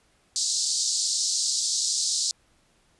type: band-pass noise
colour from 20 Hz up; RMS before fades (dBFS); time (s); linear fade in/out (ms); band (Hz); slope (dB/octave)
pink; -26; 0.36-2.31; 0; 4200 to 8300; 48
effects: pink hiss -64 dBFS RMS until 2.99 s + resampled to 24000 Hz